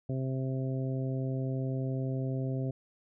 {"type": "harmonic tone", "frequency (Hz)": 131.8, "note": "C3", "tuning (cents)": 13, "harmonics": [1, 2, 3, 4, 5], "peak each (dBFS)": [-31, -37, -41, -43, -45], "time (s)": [0.09, 2.71], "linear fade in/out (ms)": 5, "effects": []}